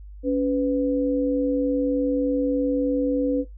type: tone pair together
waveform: sine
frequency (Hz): 280 / 498.9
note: C#4 / B4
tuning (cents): +18 / +17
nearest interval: minor seventh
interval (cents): 999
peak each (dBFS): -21 / -23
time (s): 0.23-3.45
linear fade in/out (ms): 50
effects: noise-tail reverb RT60 0.2 s tail -18 dB re dry + added 50 Hz sine -38 dBFS peak until 3.57 s